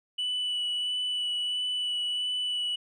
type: tone with vibrato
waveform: sine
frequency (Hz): 2965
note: F#7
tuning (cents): +3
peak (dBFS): -25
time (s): 0.18-2.76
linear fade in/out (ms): 10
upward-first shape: sine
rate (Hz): 1.5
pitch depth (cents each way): 12
effects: tanh soft clip ceiling -26 dBFS